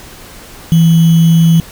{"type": "tone with sample-and-hold", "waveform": "sine", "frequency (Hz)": 164.81, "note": "E3", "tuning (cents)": 0, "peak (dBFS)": -4, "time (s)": [0.72, 1.6], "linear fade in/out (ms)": 0, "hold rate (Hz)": 3150, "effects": ["pink hiss -34 dBFS RMS until 1.71 s"]}